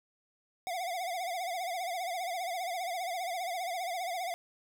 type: tone with vibrato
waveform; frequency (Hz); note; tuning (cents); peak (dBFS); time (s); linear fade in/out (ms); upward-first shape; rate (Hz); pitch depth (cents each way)
square; 714; F5; +38; -34; 0.67-4.34; 0; triangle; 15; 130
effects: none